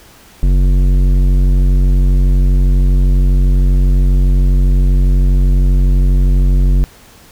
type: tone with tanh clipping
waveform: triangle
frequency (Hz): 46.25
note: F#1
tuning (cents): 0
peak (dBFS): -9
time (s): 0.43-6.84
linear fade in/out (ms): 0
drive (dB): 17
effects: pink hiss -42 dBFS RMS until 7.31 s